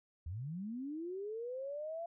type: linear sweep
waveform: sine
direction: up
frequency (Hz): 73.42 to 686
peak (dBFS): -39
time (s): 0.26-2.06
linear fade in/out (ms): 5
effects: none